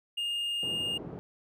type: tone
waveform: triangle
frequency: 2831 Hz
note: F7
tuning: 23 cents sharp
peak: -28 dBFS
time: 0.17-0.98 s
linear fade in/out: 10 ms
type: band-pass noise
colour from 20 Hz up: pink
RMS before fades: -42 dBFS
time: 0.63-1.19 s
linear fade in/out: 0 ms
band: 140 to 490 Hz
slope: 12 dB/octave
effects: none